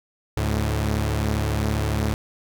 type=tone pair together; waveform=sawtooth; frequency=72.63 / 107.6 Hz; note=D2 / A2; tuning=-19 / -38 cents; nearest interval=perfect fifth; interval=681 cents; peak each=-20 dBFS; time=0.37-2.14 s; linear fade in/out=0 ms; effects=none